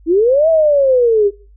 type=linear two-way sweep; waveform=sine; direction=up then down; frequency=309.9 to 659.3 to 390 Hz; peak=-8 dBFS; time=0.06-1.31 s; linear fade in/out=50 ms; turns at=0.49 s; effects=noise-tail reverb RT60 0.4 s tail -22 dB re dry + added 50 Hz sine -41 dBFS peak until 1.56 s